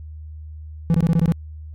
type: tone bursts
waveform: triangle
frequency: 166.2 Hz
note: E3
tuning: 15 cents sharp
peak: -11 dBFS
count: 7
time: 0.9-1.321 s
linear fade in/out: 0 ms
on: 43 ms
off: 20 ms
effects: added 77 Hz sine -33 dBFS peak until 1.74 s + AAC 48 kbps